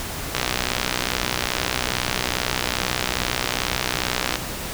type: click train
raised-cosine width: 0.2 ms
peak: -3 dBFS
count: 251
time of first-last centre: 0.35-4.356 s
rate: 62.4 Hz
effects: pink hiss -30 dBFS RMS until 4.73 s